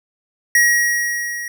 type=tone with level ramp; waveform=square; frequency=1900 Hz; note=A#6; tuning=33 cents sharp; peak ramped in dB=-10 to -26 dBFS; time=0.55-1.48 s; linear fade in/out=2 ms; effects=none